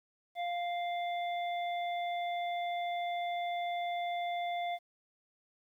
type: harmonic tone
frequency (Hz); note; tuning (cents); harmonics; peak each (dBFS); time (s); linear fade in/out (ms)
698.5; F5; 0; 1 / 3 / 5; -33 / -43 / -47; 0.35-4.79; 50
effects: 11-bit